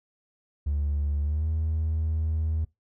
triangle tone with pitch glide, 72.6 to 79.17 Hz, D2 to D#2, -19 to +31 cents, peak -21 dBFS, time 0.66-2.65 s, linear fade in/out 10 ms, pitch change +150 cents, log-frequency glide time 1.22-1.48 s, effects noise-tail reverb RT60 0.2 s tail -24 dB re dry + tanh soft clip ceiling -19 dBFS

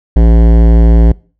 sine tone with hard clipping, 56.6 Hz, A1, 50 cents sharp, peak -5 dBFS, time 0.16-1.12 s, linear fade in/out 5 ms, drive 17 dB, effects noise-tail reverb RT60 0.4 s tail -24 dB re dry

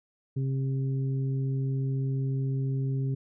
harmonic tone, 134.2 Hz, C3, 44 cents sharp, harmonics 1 / 2 / 3, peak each -26 / -38 / -41 dBFS, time 0.36-3.15 s, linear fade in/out 10 ms, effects none

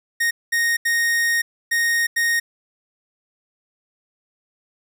45% pulse tone bursts at uneven times, 1860 Hz, A#6, 4 cents flat, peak -17 dBFS, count 5, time 0.2-0.31 / 0.52-0.77 / 0.85-1.42 / 1.71-2.07 / 2.16-2.4 s, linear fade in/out 10 ms, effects none

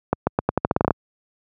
accelerating click train, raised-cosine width 1 ms, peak -3 dBFS, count 12, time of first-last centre 0.13-0.907 s, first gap 140 ms, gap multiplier 0.85, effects high-pass 80 Hz 12 dB/octave

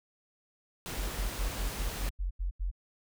pink noise, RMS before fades -39 dBFS, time 0.86-2.09 s, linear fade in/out 0 ms
sine tone bursts, 44.77 Hz, F1, 44 cents sharp, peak -29 dBFS, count 9, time 0.97-2.714 s, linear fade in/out 20 ms, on 120 ms, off 83 ms
effects none

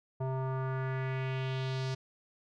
square tone with low-pass filter sweep, 131.5 Hz, C3, 9 cents sharp, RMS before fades -34 dBFS, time 0.2-1.95 s, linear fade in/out 10 ms, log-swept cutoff 800 to 5200 Hz, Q 2.2, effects none

